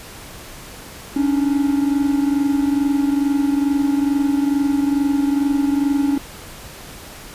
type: tone pair together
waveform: triangle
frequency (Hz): 279.2 / 301.5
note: C#4 / D4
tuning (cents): +13 / +46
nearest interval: minor second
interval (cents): 133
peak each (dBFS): -14 / -20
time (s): 1.16-6.18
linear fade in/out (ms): 5
effects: pink hiss -37 dBFS RMS until 7.34 s + resampled to 32000 Hz